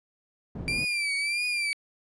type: low-pass noise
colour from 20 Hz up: white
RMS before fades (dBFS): -36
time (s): 0.55-0.85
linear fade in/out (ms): 5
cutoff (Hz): 240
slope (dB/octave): 12
type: tone with vibrato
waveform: 35% pulse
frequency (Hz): 2350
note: D7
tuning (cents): +1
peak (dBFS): -24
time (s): 0.68-1.73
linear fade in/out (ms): 0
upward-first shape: triangle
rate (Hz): 1.6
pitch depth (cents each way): 90
effects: resampled to 22050 Hz